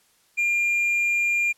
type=tone; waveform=triangle; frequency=2400 Hz; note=D7; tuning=37 cents sharp; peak=-18 dBFS; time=0.37-1.53 s; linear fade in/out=20 ms; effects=white hiss -62 dBFS RMS until 1.57 s + low-pass 12000 Hz 12 dB/octave